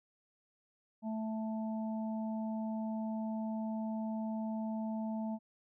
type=harmonic tone; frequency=220 Hz; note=A3; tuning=in tune; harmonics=1 / 3 / 4; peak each=-35 / -45 / -47 dBFS; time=1.02-5.39 s; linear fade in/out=50 ms; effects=none